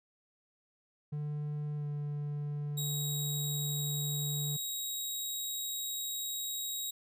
triangle tone with pitch glide, 148.5 to 146.54 Hz, D3 to D3, +20 to -3 cents, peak -32 dBFS, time 1.12-4.57 s, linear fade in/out 10 ms, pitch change -23 cents, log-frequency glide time 1.76-1.85 s
15% pulse tone, 3807 Hz, A#7, 36 cents sharp, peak -28 dBFS, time 2.77-6.91 s, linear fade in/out 10 ms
effects none

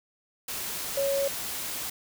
sine tone in noise, 554.4 Hz, C#5, in tune, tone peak -24 dBFS, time 0.97-1.28 s, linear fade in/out 5 ms, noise white, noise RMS -34 dBFS, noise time 0.48-1.9 s, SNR +7 dB, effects none

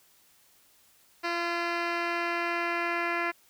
10% pulse tone with low-pass filter sweep, 342.8 Hz, F4, 32 cents flat, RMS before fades -30 dBFS, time 1.23-3.32 s, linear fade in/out 20 ms, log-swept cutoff 3700 to 2400 Hz, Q 2.1, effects white hiss -62 dBFS RMS until 3.49 s

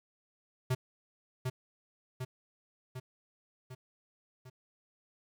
square tone with echo, 128.2 Hz, C3, 35 cents flat, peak -28 dBFS, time 0.7-0.75 s, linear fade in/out 10 ms, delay 750 ms, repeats 5, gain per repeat -4 dB, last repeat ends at 4.5 s, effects 11-bit

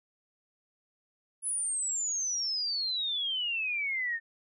sine exponential sweep, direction down, 10370 to 1802 Hz, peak -29 dBFS, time 1.42-4.2 s, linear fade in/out 50 ms, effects none

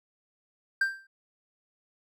triangle tone with exponential decay, 1576 Hz, G6, 9 cents sharp, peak -18 dBFS, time 0.81-1.07 s, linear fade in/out 5 ms, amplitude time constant 55 ms, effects none

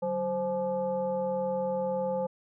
sine tone with frequency modulation, 523.3 Hz, C5, in tune, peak -27 dBFS, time 0.02-2.27 s, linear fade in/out 10 ms, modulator 335 Hz, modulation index 0.78, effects none

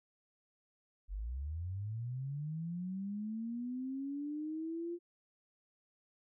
sine linear sweep, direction up, 43.65 to 349.2 Hz, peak -37 dBFS, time 1.08-4.99 s, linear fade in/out 50 ms, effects none

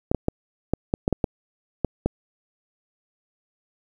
clicks, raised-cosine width 2 ms, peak -7 dBFS, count 10, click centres 0.115 / 0.147 / 0.284 / 0.736 / 0.939 / 1.079 / 1.127 / 1.242 / 1.847 / 2.06 s, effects 8-bit

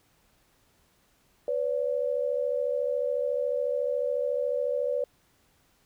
sine tone pair together, 498 / 572 Hz, B4 / D5, +14 / -46 cents, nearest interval major second, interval 240 cents, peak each -28 dBFS, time 1.48-5.04 s, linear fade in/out 2 ms, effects pink hiss -66 dBFS RMS until 5.85 s

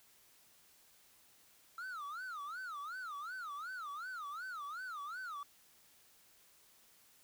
triangle tone with vibrato, 1318.5 Hz, E6, in tune, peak -40 dBFS, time 1.78-5.43 s, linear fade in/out 2 ms, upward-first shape sine, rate 2.7 Hz, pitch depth 260 cents each way, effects white hiss -66 dBFS RMS until 7.23 s

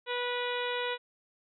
harmonic tone with a mistuned harmonic, 489.6 Hz, B4, 15 cents flat, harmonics 1 / 2 / 3 / 4 / 5 / 6 / 7 / 8, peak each -34 / -37 / -39 / -40 / -41 / -42 / -42 / -43 dBFS, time 0.06-0.98 s, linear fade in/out 50 ms, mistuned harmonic 8, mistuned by -37 cents, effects none

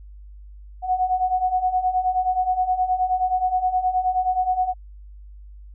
sine beating tone pair, 732 / 741.5 Hz, F#5 / F#5, -19 / +4 cents, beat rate 9.5 Hz, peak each -24 / -20 dBFS, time 0.82-4.74 s, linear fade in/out 50 ms, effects added 50 Hz sine -39 dBFS peak until 5.74 s

